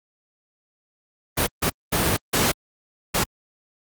pink noise bursts at uneven times, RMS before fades -20 dBFS, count 5, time 1.37-1.47 / 1.62-1.7 / 1.92-2.17 / 2.33-2.52 / 3.14-3.24 s, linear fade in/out 10 ms, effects high-pass 60 Hz 12 dB/octave + Opus 32 kbps

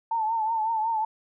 sine tone with vibrato, 890 Hz, A5, 20 cents sharp, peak -23 dBFS, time 0.11-1.05 s, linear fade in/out 5 ms, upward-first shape triangle, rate 5.4 Hz, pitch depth 76 cents each way, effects none

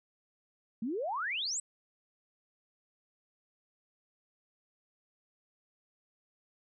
sine exponential sweep, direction up, 207.9 to 8340 Hz, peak -32 dBFS, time 0.82-1.6 s, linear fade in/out 5 ms, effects none

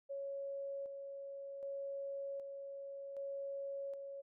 sine tone with tremolo, 554.4 Hz, C#5, in tune, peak -40 dBFS, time 0.09-4.22 s, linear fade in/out 20 ms, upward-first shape square, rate 0.65 Hz, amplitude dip 40%, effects none

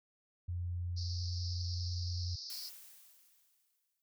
sine tone with pitch glide, 88 to 88.97 Hz, F2 to F2, +14 to +33 cents, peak -35 dBFS, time 0.48-2.36 s, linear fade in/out 10 ms, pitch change +19 cents, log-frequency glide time 0.93-1.22 s
white band-pass noise, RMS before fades -46 dBFS, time 0.96-2.7 s, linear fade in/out 20 ms, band 4300 to 5500 Hz, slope 96 dB/octave
blue noise with exponential decay, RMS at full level -46 dBFS, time 2.5-4.02 s, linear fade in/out 0 ms, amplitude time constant 330 ms
effects none

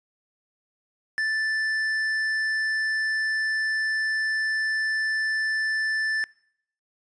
triangle tone with tanh clipping, 1760 Hz, A6, in tune, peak -24 dBFS, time 1.18-6.24 s, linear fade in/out 0 ms, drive 11 dB, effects noise-tail reverb RT60 0.7 s tail -24 dB re dry + resampled to 22050 Hz

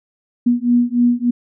sine beating tone pair, 240 / 243.4 Hz, B3 / B3, -49 / -25 cents, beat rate 3.4 Hz, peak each -15 dBFS, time 0.46-1.31 s, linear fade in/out 10 ms, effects none

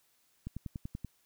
click train, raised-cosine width 5 ms, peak -26 dBFS, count 7, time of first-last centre 0.47-1.047 s, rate 10.4 Hz, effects white hiss -71 dBFS RMS until 1.25 s

